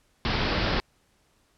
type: low-pass noise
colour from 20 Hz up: pink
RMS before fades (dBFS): -26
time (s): 0.25-0.8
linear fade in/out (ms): 0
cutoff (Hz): 5200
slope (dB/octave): 96
effects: pink hiss -66 dBFS RMS until 1.57 s + low-pass 11000 Hz 12 dB/octave